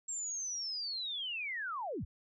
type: linear sweep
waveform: sine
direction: down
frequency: 7550 to 36.71 Hz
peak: -36 dBFS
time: 0.08-2.05 s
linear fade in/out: 10 ms
effects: none